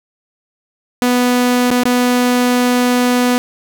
sawtooth tone with dropouts, 246.9 Hz, B3, in tune, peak -7 dBFS, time 1.02-3.38 s, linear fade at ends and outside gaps 0 ms, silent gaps 1.705-1.712 / 1.835-1.854 s, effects none

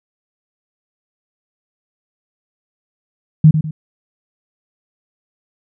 sine tone with echo, 155.6 Hz, D#3, in tune, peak -3 dBFS, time 3.44-3.51 s, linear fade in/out 5 ms, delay 100 ms, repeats 2, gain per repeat -9 dB, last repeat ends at 3.71 s, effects none

